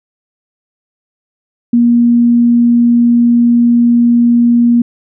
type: tone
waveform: sine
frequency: 237.6 Hz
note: A#3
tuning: 33 cents sharp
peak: -5 dBFS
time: 1.73-4.82 s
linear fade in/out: 5 ms
effects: none